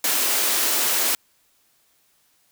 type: high-pass noise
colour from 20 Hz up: white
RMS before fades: -21 dBFS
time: 0.04-1.15 s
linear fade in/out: 2 ms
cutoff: 230 Hz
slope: 48 dB/octave
effects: white hiss -63 dBFS RMS until 2.51 s